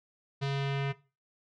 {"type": "tone with low-pass filter sweep", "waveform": "square", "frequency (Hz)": 138.59, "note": "C#3", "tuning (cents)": 0, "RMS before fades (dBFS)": -31, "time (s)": [0.41, 0.93], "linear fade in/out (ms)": 20, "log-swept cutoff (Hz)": [4100, 2500], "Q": 1.9, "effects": ["noise-tail reverb RT60 0.3 s tail -17 dB re dry"]}